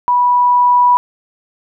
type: tone with level ramp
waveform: sine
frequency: 980 Hz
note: B5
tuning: 14 cents flat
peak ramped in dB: -9 to -6 dBFS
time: 0.08-0.97 s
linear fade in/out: 0 ms
effects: none